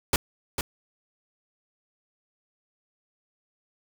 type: noise with echo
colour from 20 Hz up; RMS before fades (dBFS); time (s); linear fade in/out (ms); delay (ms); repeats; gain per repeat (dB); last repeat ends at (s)
pink; -21; 0.13-0.16; 2; 450; 1; -7; 0.61
effects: none